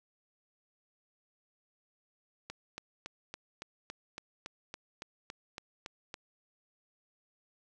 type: click train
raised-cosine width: 0.2 ms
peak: -24 dBFS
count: 14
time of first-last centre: 2.5-6.141 s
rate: 3.57 Hz
effects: none